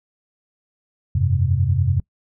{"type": "chord", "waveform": "sine", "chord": "F suspended second", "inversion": "none", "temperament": "equal", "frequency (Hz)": [87.31, 98, 130.81], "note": ["F2", "G2", "C3"], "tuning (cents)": [0, 0, 0], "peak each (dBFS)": -20, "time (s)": [1.15, 2], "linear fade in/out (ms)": 5, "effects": ["noise-tail reverb RT60 0.1 s tail -23 dB re dry"]}